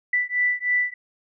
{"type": "beating tone pair", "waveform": "sine", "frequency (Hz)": [1975.5, 1978.7], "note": ["B6", "B6"], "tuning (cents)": [0, 3], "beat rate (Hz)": 3.2, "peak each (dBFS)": -23, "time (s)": [0.13, 0.94], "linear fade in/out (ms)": 5, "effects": []}